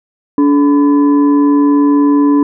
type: tone with frequency modulation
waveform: sine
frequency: 287.4 Hz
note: D4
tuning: 37 cents flat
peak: -6 dBFS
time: 0.38-2.43 s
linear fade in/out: 2 ms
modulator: 719 Hz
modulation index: 0.45
effects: none